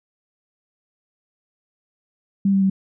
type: tone with pitch steps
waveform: sine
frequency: 196.9 / 194.53 / 192.18 Hz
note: G3 / G3 / G3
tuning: +8 / -13 / -34 cents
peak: -14 dBFS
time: 2.45-2.699 s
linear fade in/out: 5 ms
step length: 83 ms
effects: none